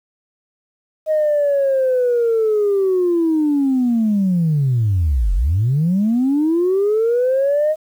sine linear two-way sweep, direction down then up, 629 to 41.2 to 629 Hz, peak -12 dBFS, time 1.06-7.76 s, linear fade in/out 50 ms, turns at 5.34 s, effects tanh soft clip ceiling -10 dBFS + 8-bit

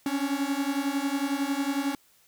45% pulse beating tone pair, 273.2 / 284.2 Hz, C#4 / C#4, -25 / +43 cents, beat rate 11 Hz, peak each -29 dBFS, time 0.06-1.95 s, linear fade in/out 2 ms, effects white hiss -62 dBFS RMS until 2.27 s

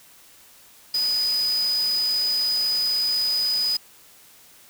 sine tone in noise, 4978 Hz, D#8, in tune, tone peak -20 dBFS, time 0.94-3.77 s, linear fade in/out 5 ms, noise white, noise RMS -36 dBFS, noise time 0.94-3.77 s, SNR +13 dB, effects white hiss -51 dBFS RMS until 4.69 s

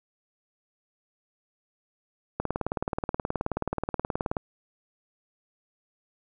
click train, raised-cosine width 1 ms, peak -13 dBFS, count 38, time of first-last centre 2.4-4.368 s, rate 18.8 Hz, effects none

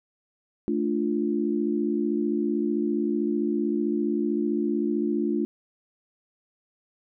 sine chord, D minor, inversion second, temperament equal, 220 / 293.7 / 349.2 Hz, A3 / D4 / F4, 0 / 0 / 0 cents, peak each -27 dBFS, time 0.68-5.45 s, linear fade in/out 0 ms, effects none

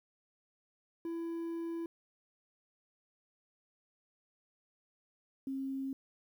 triangle / sine tone pair in turn, 333.8 / 268.9 Hz, E4 / C4, +22 / +47 cents, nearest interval major third, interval 375 cents, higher first, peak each -34 / -35 dBFS, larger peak first, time 1.05-1.86 / 5.47-5.93 s, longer first, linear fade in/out 2 ms, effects 11-bit

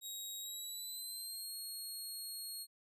15% pulse tone with pitch glide, 3800 to 4290 Hz, A#7 to C8, +33 to +42 cents, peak -36 dBFS, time 0.01-2.67 s, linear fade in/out 50 ms, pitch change +209 cents, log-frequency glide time 0.41-1.54 s, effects resampled to 32000 Hz

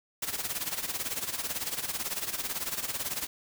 white noise with tremolo, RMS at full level -31 dBFS, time 0.22-3.27 s, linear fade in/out 5 ms, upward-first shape sine, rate 18 Hz, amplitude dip 75%, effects none

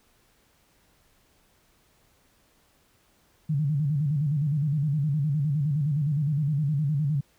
sine tone with vibrato, 146.83 Hz, D3, in tune, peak -22 dBFS, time 3.49-7.21 s, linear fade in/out 10 ms, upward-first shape square, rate 9.7 Hz, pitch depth 100 cents each way, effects pink hiss -64 dBFS RMS until 7.38 s

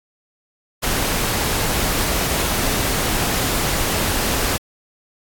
pink noise, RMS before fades -20 dBFS, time 0.82-4.58 s, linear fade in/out 20 ms, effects AAC 64 kbps

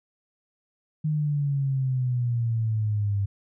sine exponential sweep, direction down, 155.1 to 98.6 Hz, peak -22 dBFS, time 1.04-3.26 s, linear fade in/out 10 ms, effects none

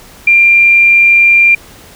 sine tone, 2383 Hz, D7, 25 cents sharp, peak -3 dBFS, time 0.27-1.55 s, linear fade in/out 5 ms, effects pink hiss -37 dBFS RMS until 1.95 s

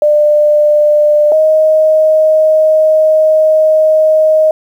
sine tone pair in turn, 597 / 625.1 Hz, D5 / D#5, +28 / +8 cents, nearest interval minor second, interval 80 cents, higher second, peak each -5 dBFS, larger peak neither, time 0.02-1.32 / 1.32-4.51 s, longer second, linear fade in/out 2 ms, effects 7-bit

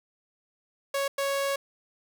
sawtooth tone bursts at uneven times, 554.4 Hz, C#5, in tune, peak -22 dBFS, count 2, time 0.94-1.08 / 1.18-1.56 s, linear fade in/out 5 ms, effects none

